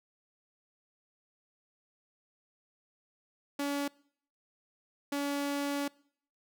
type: tone bursts at uneven times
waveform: sawtooth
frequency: 284.1 Hz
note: C#4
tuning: 43 cents sharp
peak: -27 dBFS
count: 2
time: 3.59-3.88 / 5.12-5.88 s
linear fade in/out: 5 ms
effects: noise-tail reverb RT60 0.6 s tail -24 dB re dry